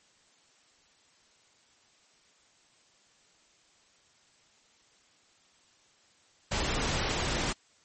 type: noise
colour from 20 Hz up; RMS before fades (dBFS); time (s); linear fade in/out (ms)
pink; -30; 6.51-7.53; 10
effects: white hiss -64 dBFS RMS until 7.84 s + MP3 32 kbps

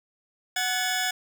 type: tone pair together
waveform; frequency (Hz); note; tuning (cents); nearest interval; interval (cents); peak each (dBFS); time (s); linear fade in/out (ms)
15% pulse; 740.1 / 1714; F#5 / A6; 0 / -46; octave + minor third; 1454; -21; 0.56-1.11; 5
effects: none

